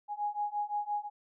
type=beating tone pair; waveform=sine; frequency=826 / 831.8 Hz; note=G#5 / G#5; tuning=-10 / +2 cents; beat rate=5.8 Hz; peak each=-35 / -34 dBFS; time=0.08-1.1 s; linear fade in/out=50 ms; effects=none